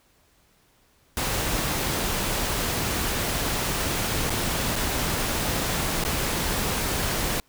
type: noise with dropouts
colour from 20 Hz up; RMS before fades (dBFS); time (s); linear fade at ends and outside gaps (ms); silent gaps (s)
pink; -26; 1.17-7.4; 1; 4.297-4.303 / 4.757-4.761 / 6.039-6.049
effects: pink hiss -62 dBFS RMS until 7.48 s

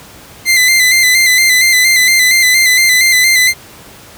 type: tone with vibrato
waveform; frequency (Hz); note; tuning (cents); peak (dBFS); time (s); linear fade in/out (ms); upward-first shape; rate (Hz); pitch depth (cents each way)
sawtooth; 2049; C7; -37; -3; 0.45-3.54; 50; square; 4.3; 37
effects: pink hiss -36 dBFS RMS until 4.17 s + high-pass 60 Hz 12 dB/octave

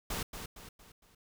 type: noise with echo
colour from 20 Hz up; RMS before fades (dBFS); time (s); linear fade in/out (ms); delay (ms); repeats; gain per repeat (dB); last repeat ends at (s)
pink; -36; 0.1-0.23; 5; 230; 4; -7; 1.15
effects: none

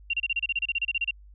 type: tone bursts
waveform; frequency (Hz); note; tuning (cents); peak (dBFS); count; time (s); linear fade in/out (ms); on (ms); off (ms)
sine; 2763; F7; -19; -23; 16; 0.1-1.11; 5; 35; 30
effects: added 50 Hz sine -47 dBFS peak until 1.34 s

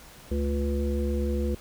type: harmonic tone with a mistuned harmonic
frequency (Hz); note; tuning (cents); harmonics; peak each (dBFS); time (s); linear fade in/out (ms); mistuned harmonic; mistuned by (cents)
70.5; C#2; +30; 1 / 3 / 5 / 7; -26 / -31 / -33 / -34; 0.31-1.55; 5; 3; +53
effects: pink hiss -49 dBFS RMS until 1.6 s

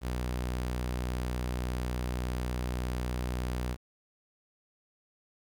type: tone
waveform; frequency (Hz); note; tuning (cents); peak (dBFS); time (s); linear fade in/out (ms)
sawtooth; 61.74; B1; 0; -27; 0.01-3.77; 50
effects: 11-bit

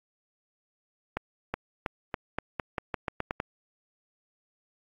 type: accelerating click train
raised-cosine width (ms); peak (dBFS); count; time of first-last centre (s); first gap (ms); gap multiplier
0.5; -14; 12; 1.17-3.401; 370; 0.87
effects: AAC 48 kbps

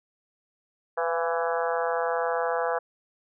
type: harmonic tone with a mistuned harmonic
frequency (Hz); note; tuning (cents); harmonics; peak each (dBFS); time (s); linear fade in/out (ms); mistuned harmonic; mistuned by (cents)
166.4; E3; +17; 3 / 4 / 5 / 6 / 7 / 8 / 9 / 10; -28 / -30 / -32 / -34 / -35 / -36 / -37 / -38; 0.97-2.79; 10; 4; +32
effects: none

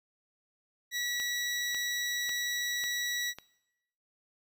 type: tone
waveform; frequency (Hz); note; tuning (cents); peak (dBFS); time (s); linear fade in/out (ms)
20% pulse; 1939; B6; -32; -26; 0.91-3.34; 50
type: click train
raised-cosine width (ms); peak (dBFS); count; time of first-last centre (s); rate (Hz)
0.2; -25; 5; 1.2-3.386; 1.83
effects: noise-tail reverb RT60 0.9 s tail -21 dB re dry

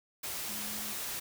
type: tone in noise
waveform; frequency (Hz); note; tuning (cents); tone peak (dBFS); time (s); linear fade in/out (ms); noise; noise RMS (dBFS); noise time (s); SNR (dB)
sine; 211.5; G#3; +32; -47; 0.48-0.93; 10; white; -38; 0.23-1.2; -12
effects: none

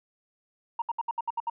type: tone bursts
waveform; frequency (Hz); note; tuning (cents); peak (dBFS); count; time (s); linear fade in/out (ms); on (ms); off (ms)
sine; 932.3; A#5; 0; -25; 8; 0.79-1.499; 5; 30; 67
effects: tanh soft clip ceiling -22 dBFS

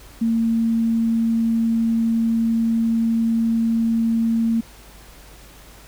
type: tone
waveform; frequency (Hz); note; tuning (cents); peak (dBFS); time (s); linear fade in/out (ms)
sine; 227.9; A#3; -39; -16; 0.21-4.61; 10
effects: added 50 Hz sine -45 dBFS peak until 5.87 s + pink hiss -46 dBFS RMS until 5.87 s

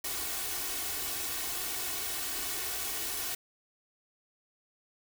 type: noise with comb filter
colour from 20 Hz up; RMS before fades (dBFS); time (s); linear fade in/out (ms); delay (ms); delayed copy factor
white; -35; 0.04-3.35; 5; 2.7; +0.8
effects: none

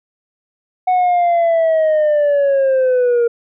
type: linear sweep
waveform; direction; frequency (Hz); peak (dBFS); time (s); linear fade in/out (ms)
sine; down; 740 to 466.2; -8; 0.87-3.28; 10
effects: tanh soft clip ceiling -10 dBFS

